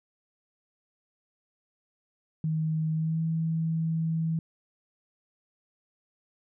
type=tone with pitch glide; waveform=sine; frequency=157.9 to 162.15 Hz; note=D#3 to E3; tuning=+26 to -28 cents; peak=-25 dBFS; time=2.44-4.39 s; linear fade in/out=2 ms; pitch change=+46 cents; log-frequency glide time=2.93-3.21 s; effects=none